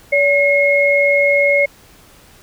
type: tone pair together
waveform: sine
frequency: 570 / 2161 Hz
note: C#5 / C#7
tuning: +48 / -45 cents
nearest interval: octave + major seventh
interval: 2307 cents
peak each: -13 dBFS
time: 0.12-1.66 s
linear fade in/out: 10 ms
effects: pink hiss -46 dBFS RMS until 2.42 s